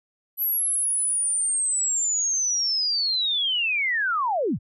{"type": "linear sweep", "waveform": "sine", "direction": "down", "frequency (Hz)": [11850, 65.9], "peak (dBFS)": -21, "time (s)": [0.37, 4.59], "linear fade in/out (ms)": 50, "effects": []}